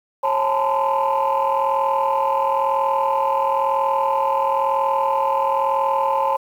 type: tone cluster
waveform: sine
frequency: 543 / 859 / 900 / 1022 Hz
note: C#5 / A5 / A5 / C6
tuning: -36 / -42 / +39 / -41 cents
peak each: -21 dBFS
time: 0.23-6.37 s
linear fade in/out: 10 ms
effects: tanh soft clip ceiling -11 dBFS + 8-bit